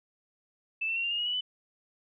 sine tone with pitch steps, 2637 / 2686 / 2736 / 2787 / 2839 / 2892 / 2946 / 3001 Hz, E7 / E7 / F7 / F7 / F7 / F#7 / F#7 / F#7, 0 / +32 / -36 / -4 / +28 / -40 / -8 / +24 cents, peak -28 dBFS, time 0.81-1.41 s, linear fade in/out 10 ms, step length 75 ms, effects none

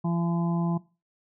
harmonic tone, 169.9 Hz, F3, 47 cents flat, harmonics 1 / 2 / 4 / 5 / 6, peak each -24 / -35 / -39 / -39 / -39 dBFS, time 0.04-0.78 s, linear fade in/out 10 ms, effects noise-tail reverb RT60 0.3 s tail -19 dB re dry

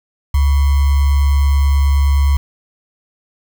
sine tone with sample-and-hold, 70.3 Hz, C#2, 25 cents sharp, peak -9 dBFS, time 0.34-2.37 s, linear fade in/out 5 ms, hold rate 1050 Hz, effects none

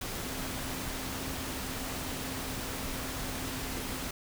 sine tone in noise, 261.6 Hz, C4, in tune, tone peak -43 dBFS, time 0.25-4.09 s, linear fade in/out 5 ms, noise pink, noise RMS -37 dBFS, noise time 0.01-4.11 s, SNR -9 dB, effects none

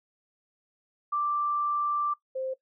sine tone pair in turn, 1176 / 523.8 Hz, D6 / C5, +2 / +2 cents, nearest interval octave + major second, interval 1400 cents, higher first, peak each -25 / -29 dBFS, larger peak first, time 1.12-2.14 / 2.35-2.54 s, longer first, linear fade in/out 10 ms, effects noise-tail reverb RT60 0.1 s tail -18 dB re dry

